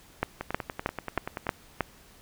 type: two click trains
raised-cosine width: 0.5 ms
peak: -10 / -17 dBFS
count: 6 / 12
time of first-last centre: 0.23-1.807 / 0.41-1.468 s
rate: 3.17 / 10.4 Hz
effects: pink hiss -55 dBFS RMS until 2.21 s